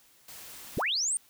white noise, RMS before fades -46 dBFS, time 0.28-0.82 s, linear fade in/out 5 ms
sine linear sweep, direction up, 43.65 to 9140 Hz, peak -26 dBFS, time 0.77-1.17 s, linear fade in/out 0 ms
effects white hiss -61 dBFS RMS until 1.29 s

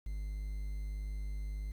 triangle tone with quantisation, 50.8 Hz, G#1, 38 cents flat, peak -34 dBFS, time 0.06-1.72 s, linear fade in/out 5 ms, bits 10, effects none

